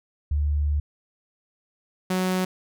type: tone pair in turn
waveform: sine / sawtooth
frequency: 73.42 / 185.01 Hz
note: D2 / F#3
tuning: 0 / 0 cents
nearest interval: octave + major third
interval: 1600 cents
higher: second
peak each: -20 / -18 dBFS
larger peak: second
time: 0.31-0.8 / 2.1-2.45 s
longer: first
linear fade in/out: 5 ms
effects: none